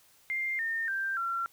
sine tone with pitch steps, 2104 / 1821.1 / 1576.2 / 1364.3 Hz, C7 / A#6 / G6 / F6, +9 / -41 / +9 / -41 cents, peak -29 dBFS, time 0.3-1.46 s, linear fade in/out 0 ms, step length 290 ms, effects white hiss -62 dBFS RMS until 1.52 s

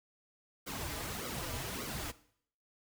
pink noise with flanger, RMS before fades -40 dBFS, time 0.66-2.12 s, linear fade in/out 20 ms, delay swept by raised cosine 1.1 to 5.6 ms, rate 1.7 Hz, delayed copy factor -0.75, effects noise-tail reverb RT60 0.6 s tail -17 dB re dry

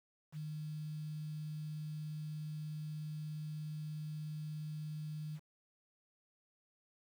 sine tone with quantisation, 152.8 Hz, D#3, 31 cents flat, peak -40 dBFS, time 0.32-5.4 s, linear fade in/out 50 ms, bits 10, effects none

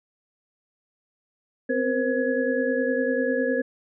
sine tone cluster, 256.3 / 266.2 / 473.6 / 525 / 1683 Hz, C4 / C4 / A#4 / C5 / G#6, -36 / +30 / +27 / +6 / +23 cents, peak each -27 / -33 / -26 / -26 / -30 dBFS, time 1.69-3.62 s, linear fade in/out 10 ms, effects none

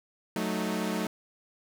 sawtooth chord, D# diminished, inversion first, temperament equal, 185 / 220 / 311.1 Hz, F#3 / A3 / D#4, 0 / 0 / 0 cents, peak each -29 / -28 / -31 dBFS, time 0.36-1.07 s, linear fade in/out 2 ms, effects none

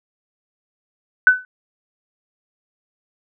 sine tone with exponential decay, 1503 Hz, F#6, 27 cents sharp, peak -3 dBFS, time 1.27-1.45 s, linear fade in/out 1 ms, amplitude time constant 38 ms, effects none

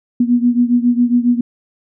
sine beating tone pair, 240 / 247.3 Hz, B3 / B3, -49 / +3 cents, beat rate 7.3 Hz, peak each -12 / -15 dBFS, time 0.2-1.41 s, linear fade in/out 5 ms, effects none

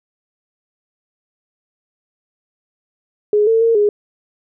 sine tone with pitch steps, 418.2 / 450.2 / 458.3 / 414.4 Hz, G#4 / A4 / A#4 / G#4, +12 / +40 / -29 / -4 cents, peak -10 dBFS, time 3.33-3.89 s, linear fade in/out 2 ms, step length 140 ms, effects none

